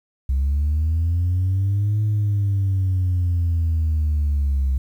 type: linear two-way sweep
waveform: sine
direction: up then down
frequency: 65.41 to 106.7 to 65.41 Hz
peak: -15 dBFS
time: 0.29-4.78 s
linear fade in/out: 5 ms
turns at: 2.02 s
effects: tanh soft clip ceiling -15 dBFS + 9-bit